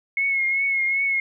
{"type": "tone with vibrato", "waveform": "sine", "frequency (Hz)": 2174, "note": "C#7", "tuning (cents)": -34, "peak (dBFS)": -19, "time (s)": [0.17, 1.2], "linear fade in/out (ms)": 2, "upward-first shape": "triangle", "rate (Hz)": 2.6, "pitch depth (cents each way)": 43, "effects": []}